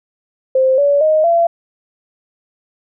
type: tone with pitch steps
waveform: sine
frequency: 523.3 / 570.7 / 622.3 / 678.6 Hz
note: C5 / D5 / D#5 / F5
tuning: 0 / -50 / 0 / -50 cents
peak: -9 dBFS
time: 0.55-1.47 s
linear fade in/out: 5 ms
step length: 230 ms
effects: none